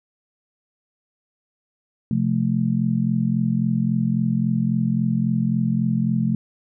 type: chord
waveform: sine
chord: F major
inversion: second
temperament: just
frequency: 130.96 / 174.61 / 218.3 Hz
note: C3 / F3 / A3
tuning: +2 / 0 / -13 cents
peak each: -23 / -23 / -21 dBFS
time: 2.11-6.35 s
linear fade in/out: 2 ms
effects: none